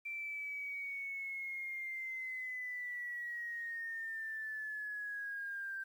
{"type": "linear sweep", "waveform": "sine", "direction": "down", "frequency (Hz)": [2349, 1568], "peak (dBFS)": -39, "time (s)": [0.05, 5.84], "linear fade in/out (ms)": 10, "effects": ["11-bit"]}